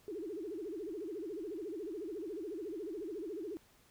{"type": "tone with vibrato", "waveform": "sine", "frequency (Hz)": 370, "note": "F#4", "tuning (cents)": 0, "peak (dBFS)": -39, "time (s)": [0.08, 3.57], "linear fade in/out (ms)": 0, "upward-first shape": "sine", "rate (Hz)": 14, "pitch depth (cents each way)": 290, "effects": ["pink hiss -66 dBFS RMS until 3.9 s"]}